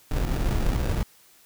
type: noise with sample-and-hold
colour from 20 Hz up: brown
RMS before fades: -24 dBFS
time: 0.11-1.03 s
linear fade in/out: 2 ms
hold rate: 1050 Hz
effects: white hiss -56 dBFS RMS until 1.45 s

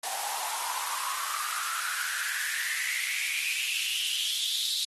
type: noise with high-pass filter sweep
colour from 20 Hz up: white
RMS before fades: -31 dBFS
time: 0.03-4.85 s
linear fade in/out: 5 ms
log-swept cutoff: 750 to 3900 Hz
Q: 8
effects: AAC 32 kbps

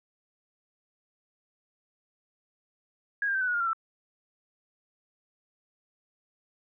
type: tone with pitch steps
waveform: sine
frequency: 1647 / 1597.3 / 1549.2 / 1502.5 / 1457.2 / 1413.2 / 1370.6 / 1329.3 Hz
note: G#6 / G6 / G6 / F#6 / F#6 / F6 / F6 / E6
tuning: -15 / +32 / -21 / +26 / -27 / +20 / -33 / +14 cents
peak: -25 dBFS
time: 3.22-3.732 s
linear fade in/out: 2 ms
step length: 64 ms
effects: none

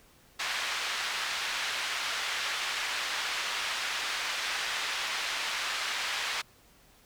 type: band-pass noise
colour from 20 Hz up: pink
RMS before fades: -33 dBFS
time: 0.39-6.42 s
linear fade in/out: 10 ms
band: 1400 to 4500 Hz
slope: 12 dB/octave
effects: pink hiss -60 dBFS RMS until 7.05 s

